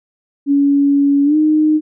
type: tone with pitch glide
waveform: sine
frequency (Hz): 282.1 to 307.6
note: C#4 to D#4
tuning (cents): +30 to -20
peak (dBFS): -9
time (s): 0.46-1.81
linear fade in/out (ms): 50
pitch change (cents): +150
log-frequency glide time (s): 1.24-1.36
effects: none